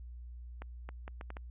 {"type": "accelerating click train", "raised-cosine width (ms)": 0.5, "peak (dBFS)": -29, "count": 6, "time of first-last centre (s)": [0.62, 1.369], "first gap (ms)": 270, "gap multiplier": 0.7, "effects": ["added 60 Hz sine -44 dBFS peak until 1.5 s", "resampled to 8000 Hz"]}